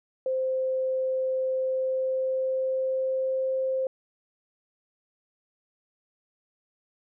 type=tone with pitch glide; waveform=sine; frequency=521 to 525.2 Hz; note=C5 to C5; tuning=-7 to +6 cents; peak=-24 dBFS; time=0.26-3.87 s; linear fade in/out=2 ms; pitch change=+13 cents; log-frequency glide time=1.57-3.52 s; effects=none